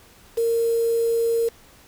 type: tone with quantisation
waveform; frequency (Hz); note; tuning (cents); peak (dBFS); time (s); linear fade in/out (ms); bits
sine; 461.5; A#4; -17; -18; 0.37-1.49; 10; 6
effects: pink hiss -51 dBFS RMS until 1.87 s